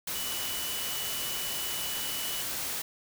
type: tone in noise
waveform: sine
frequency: 2960 Hz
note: F#7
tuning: in tune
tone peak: -38 dBFS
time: 0.15-2.42 s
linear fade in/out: 5 ms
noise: white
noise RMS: -34 dBFS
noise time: 0.07-2.82 s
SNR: -7 dB
effects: none